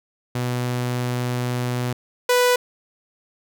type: tone pair in turn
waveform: sawtooth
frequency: 123.47 / 493.9 Hz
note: B2 / B4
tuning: 0 / 0 cents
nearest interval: 2 octaves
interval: 2400 cents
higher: second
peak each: -18 / -11 dBFS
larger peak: second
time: 0.35-1.93 / 2.29-2.56 s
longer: first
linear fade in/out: 5 ms
effects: none